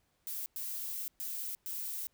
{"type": "noise bursts at uneven times", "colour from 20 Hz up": "violet", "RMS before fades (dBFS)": -39, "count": 4, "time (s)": [[0.27, 0.46], [0.56, 1.08], [1.2, 1.55], [1.66, 2.07]], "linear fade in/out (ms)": 0, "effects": ["pink hiss -75 dBFS RMS until 2.13 s"]}